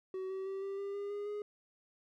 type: tone with pitch steps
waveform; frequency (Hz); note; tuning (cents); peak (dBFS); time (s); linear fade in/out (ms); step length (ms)
triangle; 376.9 / 382.2 / 387.5 / 392.9 / 398.4 / 404 / 409.6 / 415.3; F#4 / G4 / G4 / G4 / G4 / G#4 / G#4 / G#4; +32 / -44 / -20 / +4 / +28 / -48 / -24 / 0; -35; 0.14-1.42; 2; 160
effects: none